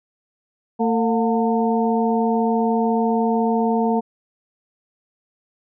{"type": "harmonic tone with a mistuned harmonic", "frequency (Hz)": 226, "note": "A3", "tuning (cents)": 47, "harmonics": [1, 2, 3, 4], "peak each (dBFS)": [-19, -22, -24, -25], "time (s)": [0.79, 4.01], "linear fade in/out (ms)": 20, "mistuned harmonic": 3, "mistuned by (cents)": 85, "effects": []}